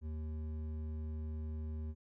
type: tone with hard clipping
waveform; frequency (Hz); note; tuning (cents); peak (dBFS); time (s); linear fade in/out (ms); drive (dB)
sine; 77.78; D#2; 0; -40; 0.01-1.95; 50; 9
effects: none